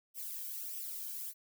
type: noise with flanger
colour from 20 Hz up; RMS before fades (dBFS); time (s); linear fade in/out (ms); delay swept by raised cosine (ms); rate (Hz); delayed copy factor
violet; -42; 0.14-1.34; 50; 0.35 to 1.31; 1.6; +0.6
effects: none

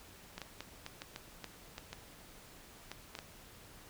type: clicks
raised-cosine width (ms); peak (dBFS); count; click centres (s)
0.2; -25; 12; 0.38 / 0.417 / 0.606 / 0.864 / 1.019 / 1.161 / 1.443 / 1.781 / 1.93 / 2.916 / 3.152 / 3.189
effects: pink hiss -56 dBFS RMS until 3.89 s

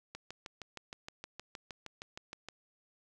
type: click train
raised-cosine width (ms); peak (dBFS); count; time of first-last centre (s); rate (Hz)
0.2; -26; 16; 0.15-2.486; 6.42
effects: none

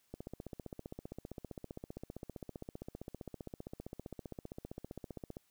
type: click train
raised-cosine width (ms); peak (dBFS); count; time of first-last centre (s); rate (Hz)
2; -30; 81; 0.14-5.369; 15.3
effects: white hiss -74 dBFS RMS until 5.5 s

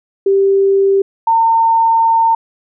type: tone pair in turn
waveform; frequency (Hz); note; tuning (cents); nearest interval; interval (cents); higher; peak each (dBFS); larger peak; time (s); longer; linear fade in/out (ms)
sine; 392 / 908.9; G4 / A#5; 0 / -44; octave + minor third; 1456; second; -8; neither; 0.26-1.02 / 1.27-2.35; second; 5
effects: none

